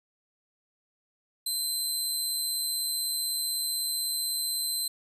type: tone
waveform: 20% pulse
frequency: 4088 Hz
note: C8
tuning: 41 cents flat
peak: -22 dBFS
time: 1.46-4.88 s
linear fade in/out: 5 ms
effects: resampled to 32000 Hz